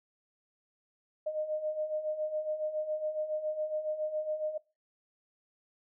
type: beating tone pair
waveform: sine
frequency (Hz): 610 / 617.2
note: D#5 / D#5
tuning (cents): -34 / -14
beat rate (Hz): 7.2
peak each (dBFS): -38 / -32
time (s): 1.26-4.58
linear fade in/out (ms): 10
effects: noise-tail reverb RT60 0.3 s tail -23 dB re dry